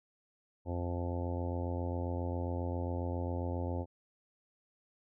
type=harmonic tone; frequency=87.4 Hz; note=F2; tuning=2 cents sharp; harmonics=1 / 2 / 3 / 4 / 5 / 6 / 7 / 8 / 9 / 10; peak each=-35 / -47 / -41 / -44 / -48 / -43 / -48 / -49 / -51 / -48 dBFS; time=0.65-3.86 s; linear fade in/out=50 ms; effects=none